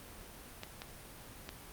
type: clicks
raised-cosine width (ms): 0.2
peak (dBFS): -23 / -24 / -24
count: 3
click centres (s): 0.634 / 0.819 / 1.491
effects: pink hiss -51 dBFS RMS until 1.72 s + Opus 32 kbps